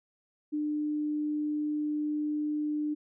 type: tone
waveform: sine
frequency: 299.8 Hz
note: D4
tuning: 36 cents sharp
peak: -28 dBFS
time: 0.52-2.95 s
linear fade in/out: 20 ms
effects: none